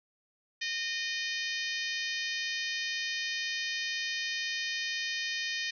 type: harmonic tone with a mistuned harmonic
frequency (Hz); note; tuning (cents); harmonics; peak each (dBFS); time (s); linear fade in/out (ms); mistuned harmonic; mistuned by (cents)
614; D#5; -23; 3 / 4 / 5 / 6 / 7 / 8 / 9 / 10; -36 / -38 / -40 / -41 / -42 / -42 / -46 / -46; 0.61-5.71; 10; 10; -17
effects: none